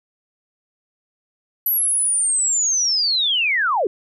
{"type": "linear sweep", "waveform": "sine", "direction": "down", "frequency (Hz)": [11900, 343.6], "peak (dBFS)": -16, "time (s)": [1.66, 3.87], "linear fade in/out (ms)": 2, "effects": []}